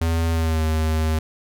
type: tone with pitch glide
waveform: square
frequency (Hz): 82.5 to 78.96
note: E2 to D#2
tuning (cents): +2 to +26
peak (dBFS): -19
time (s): 0.01-1.19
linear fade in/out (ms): 5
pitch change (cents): -76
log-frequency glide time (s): 0.32-0.63
effects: none